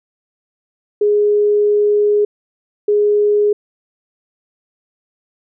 sine tone bursts at uneven times, 415.3 Hz, G#4, in tune, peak -10 dBFS, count 2, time 1.01-2.25 / 2.88-3.53 s, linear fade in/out 5 ms, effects none

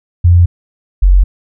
sine tone pair in turn, 87.31 / 46.02 Hz, F2 / F#1, 0 / -9 cents, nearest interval major seventh, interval 1109 cents, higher first, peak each -3 dBFS, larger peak neither, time 0.24-0.46 / 1.02-1.24 s, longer neither, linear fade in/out 10 ms, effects none

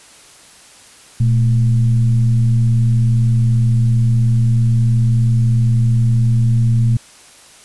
sine tone with frequency modulation, 118 Hz, A#2, 22 cents sharp, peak -10 dBFS, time 1.2-6.97 s, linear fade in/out 5 ms, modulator 99.5 Hz, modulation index 0.42, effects white hiss -43 dBFS RMS until 7.64 s + resampled to 24000 Hz

